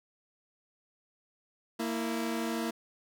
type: tone pair together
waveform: sawtooth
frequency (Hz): 230.6 / 329.6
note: A#3 / E4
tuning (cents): -19 / 0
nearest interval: tritone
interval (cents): 619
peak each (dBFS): -29 / -31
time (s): 1.79-2.71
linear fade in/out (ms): 10
effects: none